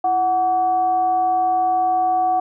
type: tone with frequency modulation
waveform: sine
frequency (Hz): 740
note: F#5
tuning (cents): 0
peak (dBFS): -15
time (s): 0.04-2.4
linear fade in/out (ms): 5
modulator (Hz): 406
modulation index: 0.32
effects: none